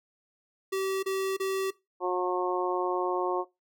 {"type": "tone bursts", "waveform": "square", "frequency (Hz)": 384.6, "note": "G4", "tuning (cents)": -33, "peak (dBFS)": -28, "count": 3, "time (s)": [0.72, 1.708], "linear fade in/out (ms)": 10, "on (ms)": 310, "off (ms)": 29}
{"type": "harmonic tone", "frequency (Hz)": 180.9, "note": "F#3", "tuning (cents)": -39, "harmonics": [2, 3, 4, 5, 6], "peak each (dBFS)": [-29, -33, -34, -33, -34], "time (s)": [2, 3.45], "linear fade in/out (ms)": 50}
{"effects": ["noise-tail reverb RT60 0.2 s tail -19 dB re dry"]}